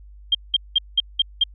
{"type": "tone bursts", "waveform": "sine", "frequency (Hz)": 3194, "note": "G7", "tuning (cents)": 32, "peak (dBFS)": -13, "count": 6, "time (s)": [0.32, 1.438], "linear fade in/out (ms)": 5, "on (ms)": 28, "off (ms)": 190, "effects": ["added 50 Hz sine -41 dBFS peak until 1.54 s"]}